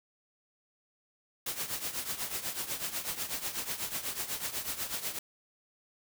white noise with tremolo, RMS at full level -33 dBFS, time 1.46-5.19 s, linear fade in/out 5 ms, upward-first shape triangle, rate 8.1 Hz, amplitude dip 80%, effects none

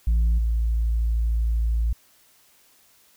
sine tone with level steps, 56.5 Hz, A1, 47 cents sharp, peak -14 / -18 dBFS, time 0.07-1.93 s, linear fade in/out 5 ms, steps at 0.38 s, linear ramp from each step 5 ms, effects tanh soft clip ceiling -16 dBFS + white hiss -58 dBFS RMS until 3.16 s

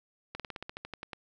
slowing click train, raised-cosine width 0.3 ms, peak -23 dBFS, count 12, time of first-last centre 0.35-1.132 s, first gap 47 ms, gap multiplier 1.08, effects none

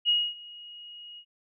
sine tone with ADSR envelope, 2885 Hz, F#7, 44 cents flat, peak -19 dBFS, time 0.05-1.25 s, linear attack 40 ms, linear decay 250 ms, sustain -23 dB, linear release 70 ms, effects none

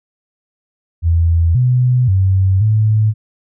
sine tone with pitch steps, 83.6 / 125.3 / 95.2 / 108.1 Hz, E2 / B2 / F#2 / A2, +25 / +25 / +50 / -30 cents, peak -9 dBFS, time 1.02-3.14 s, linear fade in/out 50 ms, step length 530 ms, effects none

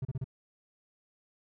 triangle tone bursts, 130.81 Hz, C3, in tune, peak -29 dBFS, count 4, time 0.02-0.243 s, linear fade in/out 5 ms, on 31 ms, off 33 ms, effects none

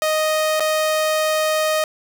sawtooth tone with dropouts, 622.3 Hz, D#5, in tune, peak -13 dBFS, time 0.02-1.84 s, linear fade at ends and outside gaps 1 ms, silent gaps 0.597-0.604 s, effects none

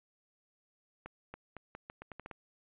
accelerating click train, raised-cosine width 0.5 ms, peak -29 dBFS, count 10, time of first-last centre 1.06-2.312 s, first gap 280 ms, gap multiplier 0.81, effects resampled to 8000 Hz

